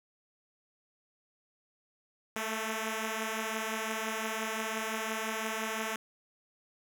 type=beating tone pair; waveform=5% pulse; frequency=219.1 / 224.9 Hz; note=A3 / A3; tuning=-7 / +38 cents; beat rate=5.8 Hz; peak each=-23 / -27 dBFS; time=2.36-5.96 s; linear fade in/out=2 ms; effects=none